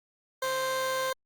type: tone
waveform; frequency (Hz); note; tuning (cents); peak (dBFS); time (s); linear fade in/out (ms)
20% pulse; 523; C5; -1; -23; 0.42-1.13; 5
type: click train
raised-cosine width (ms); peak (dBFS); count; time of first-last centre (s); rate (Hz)
0.2; -25; 96; 0.44-1.1; 144
effects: Opus 48 kbps